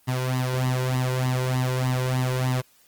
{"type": "tone with flanger", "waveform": "sawtooth", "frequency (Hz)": 127.9, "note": "C3", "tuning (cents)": -39, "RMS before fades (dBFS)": -24, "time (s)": [0.07, 2.62], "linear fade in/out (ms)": 20, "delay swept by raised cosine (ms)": [1, 2.1], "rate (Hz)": 3.3, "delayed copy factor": 0.75, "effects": ["white hiss -59 dBFS RMS until 2.87 s", "Opus 24 kbps"]}